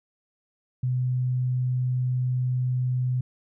sine tone, 126.4 Hz, B2, 41 cents sharp, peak -22 dBFS, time 0.83-3.21 s, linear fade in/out 5 ms, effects none

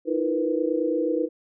sine tone cluster, 313 / 341.5 / 466.2 / 496.3 Hz, D#4 / F4 / A#4 / B4, +10 / -39 / 0 / +8 cents, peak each -26 / -28 / -29 / -26 dBFS, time 0.05-1.29 s, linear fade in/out 50 ms, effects none

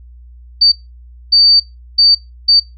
sine tone bursts at uneven times, 4603 Hz, D8, 36 cents flat, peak -5 dBFS, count 4, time 0.61-0.72 / 1.32-1.6 / 1.98-2.15 / 2.48-2.6 s, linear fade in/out 10 ms, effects noise-tail reverb RT60 0.2 s tail -19 dB re dry + added 60 Hz sine -35 dBFS peak until 2.77 s

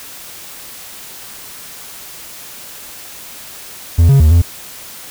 triangle tone with pitch steps, 84.1 / 137.6 / 77.4 / 85.2 Hz, E2 / C#3 / D#2 / F2, +35 / -12 / -9 / -42 cents, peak -3 dBFS, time 3.98-4.42 s, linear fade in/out 10 ms, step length 110 ms, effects white hiss -33 dBFS RMS until 5.1 s

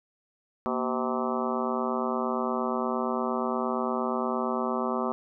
harmonic tone with a mistuned harmonic, 128.6 Hz, C3, 30 cents flat, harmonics 2 / 3 / 4 / 5 / 6 / 7 / 8 / 9 / 10, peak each -31 / -33 / -35 / -35 / -37 / -37 / -37 / -34 / -39 dBFS, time 0.66-5.12 s, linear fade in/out 0 ms, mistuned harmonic 2, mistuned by -150 cents, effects none

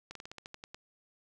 slowing click train, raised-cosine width 0.2 ms, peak -27 dBFS, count 10, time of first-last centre 0.11-0.745 s, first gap 43 ms, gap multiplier 1.12, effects none

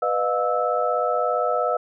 sine tone cluster, 495.3 / 611 / 708 / 1310 Hz, B4 / D#5 / F5 / E6, +5 / -32 / +23 / -11 cents, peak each -25 dBFS, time 0.02-1.77 s, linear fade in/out 5 ms, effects none

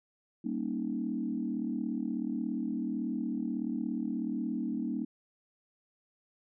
sine chord, Eb dominant seventh, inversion first, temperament equal with one note detuned, 196 / 233.1 / 274.6 / 311.1 Hz, G3 / Bb3 / Db4 / Eb4, 0 / 0 / -16 / 0 cents, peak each -38 / -34 / -37 / -37 dBFS, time 0.44-5.05 s, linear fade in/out 10 ms, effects tanh soft clip ceiling -20 dBFS

